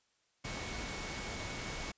sine tone in noise, 2215 Hz, C#7, 2 cents flat, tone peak -48 dBFS, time 0.44-1.92 s, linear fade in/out 10 ms, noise pink, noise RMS -41 dBFS, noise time 0.44-1.92 s, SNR -10 dB, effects white hiss -75 dBFS RMS until 1.97 s + resampled to 16000 Hz

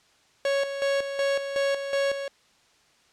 45% pulse tone with tremolo, 554.4 Hz, C#5, in tune, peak -22 dBFS, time 0.45-2.28 s, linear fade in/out 2 ms, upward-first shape square, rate 2.7 Hz, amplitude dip 60%, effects white hiss -61 dBFS RMS until 3.12 s + low-pass 6000 Hz 12 dB/octave

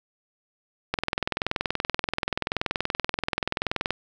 click train, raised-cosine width 0.3 ms, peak -8 dBFS, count 63, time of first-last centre 0.94-3.907 s, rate 20.9 Hz, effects none

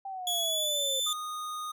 sine exponential sweep, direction down, 790 to 523.3 Hz, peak -35 dBFS, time 0.05-1 s, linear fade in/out 5 ms
sawtooth tone with pitch glide, 3376 to 3530 Hz, G#7 to A7, +28 to +5 cents, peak -25 dBFS, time 0.27-1.13 s, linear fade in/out 2 ms, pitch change +77 cents, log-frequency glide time 0.43-0.79 s
square tone, 1235 Hz, D#6, 13 cents flat, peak -35 dBFS, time 1.06-1.72 s, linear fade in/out 10 ms
effects none

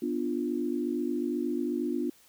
sine chord, B diminished, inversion none, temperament equal with one note detuned, 246.9 / 295.2 / 349.2 Hz, B3 / D4 / F4, 0 / +9 / 0 cents, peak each -32 dBFS, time 0.02-2.1 s, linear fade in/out 5 ms, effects white hiss -60 dBFS RMS until 2.28 s

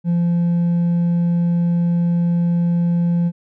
sine tone with hard clipping, 172.1 Hz, F3, 25 cents flat, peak -15 dBFS, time 0.04-3.32 s, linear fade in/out 50 ms, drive 2 dB, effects none

